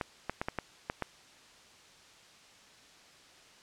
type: clicks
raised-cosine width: 0.5 ms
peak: -17 dBFS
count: 7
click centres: 0.012 / 0.296 / 0.415 / 0.485 / 0.587 / 0.899 / 1.023 s
effects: white hiss -57 dBFS RMS until 3.62 s + low-pass 6000 Hz 12 dB/octave